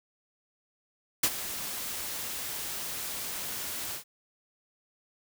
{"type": "noise with ADSR envelope", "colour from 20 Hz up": "white", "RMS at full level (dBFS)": -22, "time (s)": [1.23, 4.04], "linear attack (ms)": 7, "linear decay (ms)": 54, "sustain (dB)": -14, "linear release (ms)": 100, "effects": []}